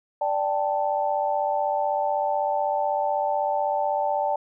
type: chord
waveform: sine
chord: D suspended fourth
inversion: none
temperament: equal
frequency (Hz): 587.3 / 784 / 880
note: D5 / G5 / A5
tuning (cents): 0 / 0 / 0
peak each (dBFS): -26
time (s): 0.21-4.36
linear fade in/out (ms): 5
effects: none